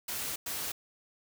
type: noise bursts at uneven times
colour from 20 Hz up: white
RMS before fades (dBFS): -36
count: 2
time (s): 0.08-0.36 / 0.46-0.72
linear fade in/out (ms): 5
effects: none

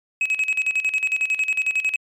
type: tone with tremolo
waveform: sine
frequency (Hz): 2555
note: D#7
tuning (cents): +45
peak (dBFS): -14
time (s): 0.21-1.96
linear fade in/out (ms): 2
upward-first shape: square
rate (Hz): 11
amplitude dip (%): 80
effects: tanh soft clip ceiling -16 dBFS + MP3 96 kbps

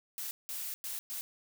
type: noise bursts at uneven times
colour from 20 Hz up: blue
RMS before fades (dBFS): -39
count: 4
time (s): 0.18-0.31 / 0.49-0.74 / 0.84-0.99 / 1.1-1.21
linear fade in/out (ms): 0
effects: none

